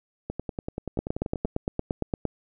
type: two click trains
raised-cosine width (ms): 2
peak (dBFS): -12 / -17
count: 12 / 13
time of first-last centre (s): 0.99-2.253 / 0.3-1.454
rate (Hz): 8.71 / 10.4
effects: none